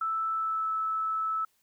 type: tone with pitch glide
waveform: sine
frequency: 1318.5 to 1307.1 Hz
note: E6 to E6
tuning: 0 to -15 cents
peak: -27 dBFS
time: 0.01-1.45 s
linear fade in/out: 5 ms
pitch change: -15 cents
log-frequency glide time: 0.31-0.71 s
effects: white hiss -71 dBFS RMS until 1.62 s